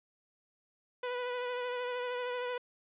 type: tone with vibrato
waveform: sawtooth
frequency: 493.9 Hz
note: B4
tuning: in tune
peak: -30 dBFS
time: 1.03-2.58 s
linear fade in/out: 5 ms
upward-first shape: triangle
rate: 13 Hz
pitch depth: 28 cents each way
effects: resampled to 8000 Hz + 11-bit